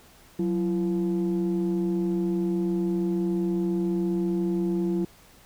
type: tone pair together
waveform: sine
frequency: 184.58 / 339.3 Hz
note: F#3 / F4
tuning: -4 / -50 cents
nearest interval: major seventh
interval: 1054 cents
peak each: -24 dBFS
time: 0.39-5.05 s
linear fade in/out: 5 ms
effects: tanh soft clip ceiling -19 dBFS + pink hiss -54 dBFS RMS until 5.45 s